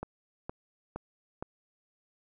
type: click train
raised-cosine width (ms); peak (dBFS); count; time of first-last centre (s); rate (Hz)
1; -22; 4; 0.03-1.425; 2.15
effects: none